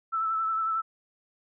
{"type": "tone with vibrato", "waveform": "sine", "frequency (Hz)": 1318.5, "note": "E6", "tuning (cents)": 0, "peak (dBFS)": -25, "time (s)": [0.12, 0.82], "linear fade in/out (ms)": 20, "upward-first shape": "triangle", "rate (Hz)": 11, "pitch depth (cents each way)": 32, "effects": []}